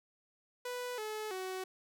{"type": "tone with pitch steps", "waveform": "sawtooth", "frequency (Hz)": [493.9, 430, 374.3], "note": ["B4", "A4", "F#4"], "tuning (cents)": [0, -40, 20], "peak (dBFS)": -34, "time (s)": [0.65, 1.64], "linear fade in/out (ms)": 5, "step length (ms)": 330, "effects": []}